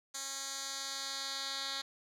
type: tone with band-pass filter sweep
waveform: 10% pulse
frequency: 272.7 Hz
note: C#4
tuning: 28 cents flat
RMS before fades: -40 dBFS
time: 0.14-1.82 s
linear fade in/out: 10 ms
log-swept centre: 6600 to 4000 Hz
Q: 1.9
effects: none